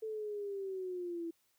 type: linear sweep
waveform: sine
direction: down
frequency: 442.5 to 330 Hz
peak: -37 dBFS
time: 0.02-1.31 s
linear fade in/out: 10 ms
effects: white hiss -75 dBFS RMS until 1.58 s